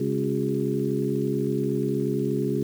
harmonic tone with a mistuned harmonic, 68.6 Hz, C#2, 17 cents flat, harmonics 2 / 3 / 4 / 5 / 6, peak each -29 / -29 / -29 / -29 / -29 dBFS, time 0-2.63 s, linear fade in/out 5 ms, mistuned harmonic 5, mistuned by +81 cents, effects 8-bit

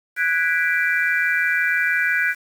sine chord, G# half-diminished seventh, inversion third, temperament equal with one note detuned, 1480 / 1645.9 / 1975.5 / 2349 Hz, F#6 / G#6 / B6 / D7, 0 / -16 / 0 / 0 cents, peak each -21 / -22 / -24 / -25 dBFS, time 0.16-2.35 s, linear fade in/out 50 ms, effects 7-bit

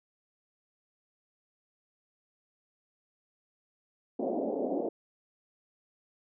pink band-pass noise, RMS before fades -32 dBFS, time 4.19-4.89 s, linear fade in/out 5 ms, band 230 to 700 Hz, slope 48 dB/octave, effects none

